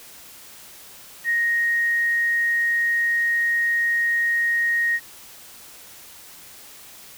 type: tone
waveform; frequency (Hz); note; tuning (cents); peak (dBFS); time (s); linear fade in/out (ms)
sine; 1870; A#6; +5; -18; 1.24-5; 50
effects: white hiss -44 dBFS RMS until 7.17 s